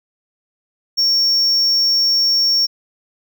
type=tone; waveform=triangle; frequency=5500 Hz; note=F8; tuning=27 cents flat; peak=-11 dBFS; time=0.97-2.67 s; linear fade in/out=20 ms; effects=none